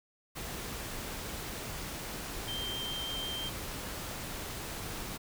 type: tone in noise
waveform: sine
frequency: 3153 Hz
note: G7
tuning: 9 cents sharp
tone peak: -36 dBFS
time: 2.47-3.5 s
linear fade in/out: 20 ms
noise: pink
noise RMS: -40 dBFS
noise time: 0.35-5.18 s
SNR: +1 dB
effects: none